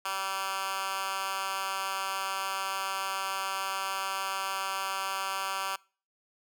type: tone with high-pass filter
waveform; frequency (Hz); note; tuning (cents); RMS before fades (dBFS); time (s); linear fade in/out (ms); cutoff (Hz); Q
10% pulse; 193.1; G3; -26; -33; 0.05-5.76; 5; 1200; 1.5
effects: noise-tail reverb RT60 0.4 s tail -24 dB re dry